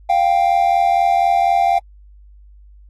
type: tone pair together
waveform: triangle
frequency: 699.9 / 784 Hz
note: F5 / G5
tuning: +4 / 0 cents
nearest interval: major second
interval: 196 cents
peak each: -13 dBFS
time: 0.09-1.79 s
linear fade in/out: 10 ms
effects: added 50 Hz sine -41 dBFS peak until 2.89 s + AAC 48 kbps